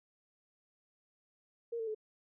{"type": "tone with pitch steps", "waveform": "sine", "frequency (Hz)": [466.2, 448.5, 431.5], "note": ["A#4", "A4", "A4"], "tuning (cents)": [0, 33, -34], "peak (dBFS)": -35, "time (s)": [1.72, 1.948], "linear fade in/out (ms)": 10, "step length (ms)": 76, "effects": []}